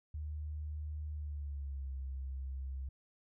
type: tone with pitch glide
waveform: sine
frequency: 75.6 to 66.58 Hz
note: D#2 to C2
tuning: -49 to +31 cents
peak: -38 dBFS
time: 0.14-2.89 s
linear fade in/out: 5 ms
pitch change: -220 cents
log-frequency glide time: 1.13-1.93 s
effects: none